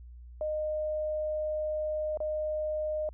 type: tone with dropouts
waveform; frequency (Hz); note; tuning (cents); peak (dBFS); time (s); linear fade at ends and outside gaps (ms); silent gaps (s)
sine; 614; D#5; -23; -29; 0.41-3.09; 1; 2.173-2.203
effects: added 60 Hz sine -45 dBFS peak until 3.13 s